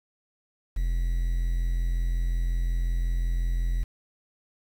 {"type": "tone", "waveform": "triangle", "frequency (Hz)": 42.77, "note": "F1", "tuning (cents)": -35, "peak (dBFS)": -21, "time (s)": [0.76, 3.84], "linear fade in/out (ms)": 10, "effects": ["8-bit"]}